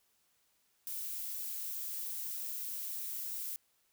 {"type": "noise", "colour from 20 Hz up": "violet", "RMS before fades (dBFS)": -40, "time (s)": [0.87, 3.56], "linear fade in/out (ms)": 0, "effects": ["white hiss -74 dBFS RMS until 3.92 s"]}